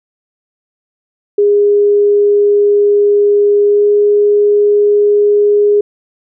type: tone with pitch glide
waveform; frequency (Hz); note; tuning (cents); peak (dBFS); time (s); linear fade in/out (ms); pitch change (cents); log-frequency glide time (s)
sine; 410 to 412.9; G#4 to G#4; -22 to -10; -6; 1.38-5.81; 5; +12; 3.66-3.85
effects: none